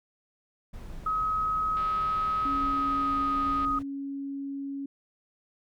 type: noise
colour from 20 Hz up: brown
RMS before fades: -41 dBFS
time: 0.73-3.83 s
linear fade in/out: 10 ms
type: tone with pitch glide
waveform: sine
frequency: 1273 to 1249 Hz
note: D#6 to D#6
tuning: +39 to +6 cents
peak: -25 dBFS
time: 1.06-3.79 s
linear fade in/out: 5 ms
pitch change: -33 cents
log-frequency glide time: 2.45-3.26 s
type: click train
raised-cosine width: 0.3 ms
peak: -30 dBFS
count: 375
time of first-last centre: 1.77-3.649 s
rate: 199 Hz
type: tone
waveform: sine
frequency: 277.2 Hz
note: C#4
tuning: in tune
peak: -32 dBFS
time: 2.45-4.86 s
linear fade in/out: 5 ms
effects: none